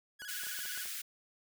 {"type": "tone with vibrato", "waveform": "sawtooth", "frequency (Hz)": 1568, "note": "G6", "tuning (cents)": 0, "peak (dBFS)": -40, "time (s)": [0.19, 0.85], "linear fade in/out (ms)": 20, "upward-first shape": "square", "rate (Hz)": 17, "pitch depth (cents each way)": 100}
{"type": "clicks", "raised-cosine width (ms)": 0.5, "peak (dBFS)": -37, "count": 7, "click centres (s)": [0.22, 0.435, 0.469, 0.589, 0.655, 0.775, 0.857]}
{"type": "high-pass noise", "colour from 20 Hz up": "white", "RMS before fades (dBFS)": -41, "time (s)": [0.28, 1.02], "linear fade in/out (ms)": 10, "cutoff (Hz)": 1400, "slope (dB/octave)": 48}
{"effects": []}